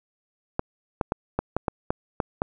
clicks, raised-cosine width 1 ms, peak -9 dBFS, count 9, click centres 0.594 / 1.012 / 1.121 / 1.39 / 1.566 / 1.682 / 1.905 / 2.202 / 2.419 s, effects none

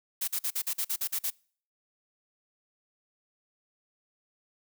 blue noise bursts, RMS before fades -30 dBFS, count 10, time 0.21-1.304 s, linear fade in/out 10 ms, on 68 ms, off 46 ms, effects noise-tail reverb RT60 0.5 s tail -26 dB re dry

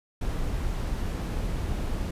brown noise, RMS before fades -29 dBFS, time 0.21-2.11 s, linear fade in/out 5 ms, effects resampled to 32000 Hz

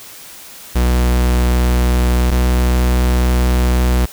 45% pulse tone pair in turn, 61.5 / 61.93 Hz, B1 / B1, -7 / +5 cents, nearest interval unison, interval 12 cents, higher second, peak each -11 dBFS, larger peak neither, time 0.75-2.31 / 2.31-4.06 s, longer second, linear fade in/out 10 ms, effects white hiss -36 dBFS RMS until 4.12 s

